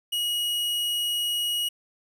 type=tone; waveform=45% pulse; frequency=2900 Hz; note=F#7; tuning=35 cents flat; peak=-24 dBFS; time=0.12-1.69 s; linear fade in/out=10 ms; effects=none